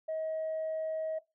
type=tone; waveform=sine; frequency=635 Hz; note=D#5; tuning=35 cents sharp; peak=-31 dBFS; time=0.08-1.19 s; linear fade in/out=10 ms; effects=noise-tail reverb RT60 0.2 s tail -17 dB re dry + tanh soft clip ceiling -29 dBFS